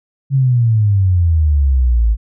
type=exponential sweep; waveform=sine; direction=down; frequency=139.5 to 52.8 Hz; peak=-9 dBFS; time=0.3-2.17 s; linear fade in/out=50 ms; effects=none